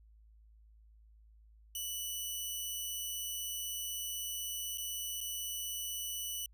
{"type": "tone with dropouts", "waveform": "10% pulse", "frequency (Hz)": 2968, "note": "F#7", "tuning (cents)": 5, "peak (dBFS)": -29, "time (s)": [1.75, 6.46], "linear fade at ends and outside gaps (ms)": 2, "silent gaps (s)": [[4.775, 4.781], [5.206, 5.211]], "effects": ["added 54 Hz sine -58 dBFS peak until 6.53 s"]}